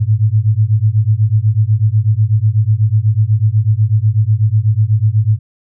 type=beating tone pair; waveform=sine; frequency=103.83 / 111.93 Hz; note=G#2 / A2; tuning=0 / +30 cents; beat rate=8.1 Hz; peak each=-12 dBFS; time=0-5.39 s; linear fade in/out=20 ms; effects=none